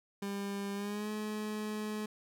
30% pulse tone with pitch glide, 199.8 to 212.9 Hz, G3 to G#3, +33 to +43 cents, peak -33 dBFS, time 0.22-2.06 s, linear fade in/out 5 ms, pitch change +110 cents, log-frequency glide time 0.74-1.1 s, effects none

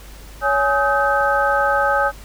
sine tone cluster, 562 / 836 / 1266 / 1547 Hz, C#5 / G#5 / D#6 / G6, +24 / +11 / +30 / -23 cents, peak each -20 dBFS, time 0.41-2.12 s, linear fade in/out 50 ms, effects added 50 Hz sine -37 dBFS peak until 2.24 s + pink hiss -43 dBFS RMS until 2.24 s

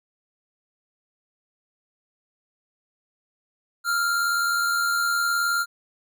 square tone pair together, 1318.5 / 1397.8 Hz, E6 / F6, 0 / +1 cents, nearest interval minor second, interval 101 cents, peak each -32 / -22 dBFS, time 3.84-5.66 s, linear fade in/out 50 ms, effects none

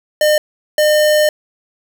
square tone pair in turn, 606 / 606 Hz, D#5 / D#5, -46 / -46 cents, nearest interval unison, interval 0 cents, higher neither, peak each -10 dBFS, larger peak neither, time 0.21-0.38 / 0.78-1.29 s, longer second, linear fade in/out 2 ms, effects none

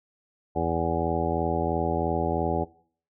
harmonic tone, 83 Hz, E2, 12 cents sharp, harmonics 1 / 2 / 3 / 4 / 5 / 6 / 7 / 9 / 10, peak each -32 / -33 / -34 / -32 / -31 / -34 / -32 / -30 / -33 dBFS, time 0.55-2.65 s, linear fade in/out 20 ms, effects noise-tail reverb RT60 0.5 s tail -20 dB re dry

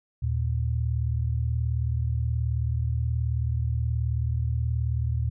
sine tone pair together, 77.78 / 116.5 Hz, D#2 / A#2, 0 / -1 cents, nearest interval perfect fifth, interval 699 cents, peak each -26 dBFS, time 0.22-5.3 s, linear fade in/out 10 ms, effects none

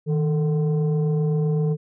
sine tone pair together, 156.69 / 442.3 Hz, D#3 / A4, +12 / +9 cents, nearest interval octave + tritone, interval 1797 cents, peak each -17 / -24 dBFS, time 0.06-1.77 s, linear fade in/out 50 ms, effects tanh soft clip ceiling -16 dBFS

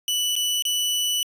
sawtooth tone with dropouts, 2968 Hz, F#7, 5 cents sharp, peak -18 dBFS, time 0.08-1.23 s, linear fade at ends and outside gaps 1 ms, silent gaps 0.355-0.363 / 0.623-0.652 s, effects resampled to 32000 Hz

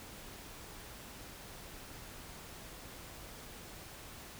silence, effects pink hiss -50 dBFS RMS until 4.39 s

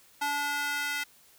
square tone with high-pass filter sweep, 289.1 Hz, D4, 27 cents flat, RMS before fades -31 dBFS, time 0.21-1.04 s, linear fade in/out 10 ms, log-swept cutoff 960 to 1800 Hz, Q 1.9, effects white hiss -59 dBFS RMS until 1.38 s

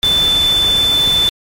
sine tone in noise, 3520 Hz, A7, in tune, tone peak -10 dBFS, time 0.03-1.29 s, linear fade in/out 0 ms, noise pink, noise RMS -23 dBFS, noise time 0.03-1.29 s, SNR +10 dB, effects MP3 64 kbps

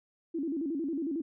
sine tone with vibrato, 303 Hz, D#4, 46 cents flat, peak -30 dBFS, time 0.34-1.22 s, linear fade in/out 10 ms, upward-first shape square, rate 11 Hz, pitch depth 160 cents each way, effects none

